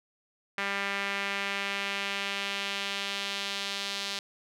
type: tone with band-pass filter sweep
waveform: sawtooth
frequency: 198.6 Hz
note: G3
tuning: 23 cents sharp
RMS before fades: -33 dBFS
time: 0.58-4.19 s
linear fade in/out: 2 ms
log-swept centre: 2000 to 4000 Hz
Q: 1.7
effects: none